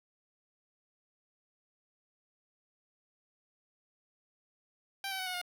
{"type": "tone with pitch steps", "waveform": "10% pulse", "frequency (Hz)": [784, 766.1, 748.6, 731.5, 714.8], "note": ["G5", "G5", "F#5", "F#5", "F5"], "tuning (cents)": [0, -40, 20, -20, 40], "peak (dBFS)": -27, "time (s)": [5.04, 5.415], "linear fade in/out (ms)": 2, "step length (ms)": 75, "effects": []}